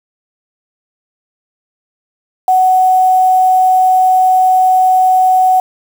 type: tone with quantisation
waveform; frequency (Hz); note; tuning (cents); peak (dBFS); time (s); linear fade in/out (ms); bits
sine; 745; F#5; +12; -6; 2.48-5.6; 2; 5
effects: none